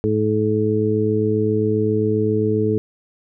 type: harmonic tone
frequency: 107.5 Hz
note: A2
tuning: 40 cents flat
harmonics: 1 / 2 / 3 / 4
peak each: -22 / -23 / -23 / -19 dBFS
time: 0.04-2.78 s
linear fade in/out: 0 ms
effects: none